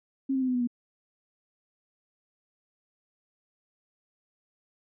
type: tone with pitch steps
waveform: sine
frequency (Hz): 269.7 / 263.7 / 257.8 / 252.1 / 246.5 / 241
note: C#4 / C4 / C4 / B3 / B3 / B3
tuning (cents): -47 / +14 / -26 / +36 / -3 / -42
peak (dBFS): -24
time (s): 0.29-0.674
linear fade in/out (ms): 10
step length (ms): 64
effects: none

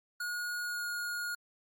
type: tone with pitch glide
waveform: square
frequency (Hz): 1444 to 1434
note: F#6 to F6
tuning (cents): -43 to +45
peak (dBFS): -35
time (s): 0.2-1.35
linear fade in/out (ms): 5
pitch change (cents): -12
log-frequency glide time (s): 0.63-0.85
effects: Opus 48 kbps

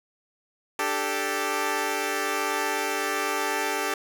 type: chord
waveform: 10% pulse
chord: D suspended fourth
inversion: none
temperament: equal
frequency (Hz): 293.7 / 392 / 440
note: D4 / G4 / A4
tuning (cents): 0 / 0 / 0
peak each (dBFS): -24 / -20 / -21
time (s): 0.79-3.94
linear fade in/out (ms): 2
effects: none

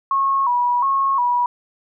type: tone with vibrato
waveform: sine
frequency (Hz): 1030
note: C6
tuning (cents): -28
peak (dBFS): -15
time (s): 0.11-1.46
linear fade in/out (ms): 2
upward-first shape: square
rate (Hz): 1.4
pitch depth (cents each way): 100
effects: none

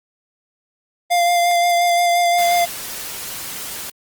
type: tone with vibrato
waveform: square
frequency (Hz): 697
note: F5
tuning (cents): -4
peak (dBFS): -14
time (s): 1.1-2.66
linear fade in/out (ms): 20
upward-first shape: sine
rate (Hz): 5.7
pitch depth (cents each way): 17
type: noise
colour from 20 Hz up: white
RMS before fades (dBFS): -29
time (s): 2.38-3.9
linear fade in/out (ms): 5
effects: Opus 24 kbps

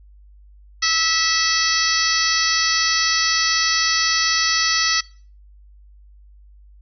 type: harmonic tone with a mistuned harmonic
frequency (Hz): 652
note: E5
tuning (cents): -19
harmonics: 2 / 3 / 4 / 5 / 6 / 7 / 8 / 9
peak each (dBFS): -25 / -22 / -28 / -29 / -28 / -22 / -23 / -25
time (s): 0.82-5.01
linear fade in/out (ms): 10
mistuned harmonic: 7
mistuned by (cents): -28
effects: noise-tail reverb RT60 0.4 s tail -21 dB re dry + added 50 Hz sine -44 dBFS peak until 6.81 s

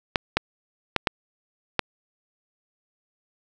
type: clicks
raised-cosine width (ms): 0.3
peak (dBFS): -3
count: 5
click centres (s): 0.158 / 0.37 / 0.963 / 1.072 / 1.793
effects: none

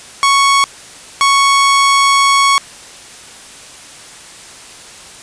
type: tone pair in turn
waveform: sawtooth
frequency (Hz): 1108.7 / 1108.7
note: C#6 / C#6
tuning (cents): 0 / 0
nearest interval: unison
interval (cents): 0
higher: neither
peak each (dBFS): -4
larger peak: neither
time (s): 0.23-0.64 / 1.21-2.58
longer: second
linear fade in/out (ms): 0
effects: white hiss -35 dBFS RMS until 5.22 s + resampled to 22050 Hz

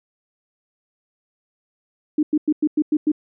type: tone bursts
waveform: sine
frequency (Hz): 303.2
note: D#4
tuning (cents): -45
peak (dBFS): -14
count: 7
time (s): 2.18-3.118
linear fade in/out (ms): 5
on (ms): 50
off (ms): 98
effects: none

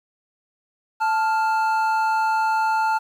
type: tone pair together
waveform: triangle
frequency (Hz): 880 / 1397.8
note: A5 / F6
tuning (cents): 0 / +1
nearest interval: minor sixth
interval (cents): 801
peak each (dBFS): -17 / -23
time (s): 1-2.99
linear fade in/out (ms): 20
effects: 9-bit

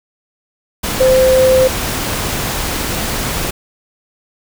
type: tone in noise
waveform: sine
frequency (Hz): 519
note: C5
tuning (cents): -14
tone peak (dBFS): -7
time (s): 1-1.68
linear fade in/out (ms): 10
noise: pink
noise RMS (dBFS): -19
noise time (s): 0.83-3.51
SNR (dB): +9
effects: none

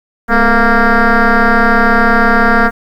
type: tone with frequency modulation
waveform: sine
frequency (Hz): 704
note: F5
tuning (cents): +14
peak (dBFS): -4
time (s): 0.28-2.71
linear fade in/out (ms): 50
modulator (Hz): 229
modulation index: 4.4
effects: tanh soft clip ceiling -4 dBFS + 7-bit

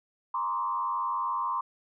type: tone with frequency modulation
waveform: sine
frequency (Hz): 1046.5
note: C6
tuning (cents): 0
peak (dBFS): -27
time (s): 0.34-1.61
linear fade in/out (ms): 5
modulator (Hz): 95.7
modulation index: 1.1
effects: none

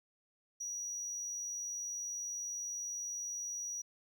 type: tone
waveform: triangle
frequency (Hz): 5800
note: F#8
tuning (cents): -35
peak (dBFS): -37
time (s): 0.6-3.82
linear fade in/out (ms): 10
effects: none

